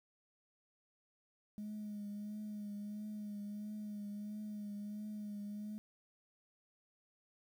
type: tone with vibrato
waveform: sine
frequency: 208.4 Hz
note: G#3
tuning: 6 cents sharp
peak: -40 dBFS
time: 1.58-5.78 s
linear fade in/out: 0 ms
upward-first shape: triangle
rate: 1.5 Hz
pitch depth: 37 cents each way
effects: tanh soft clip ceiling -39 dBFS + 11-bit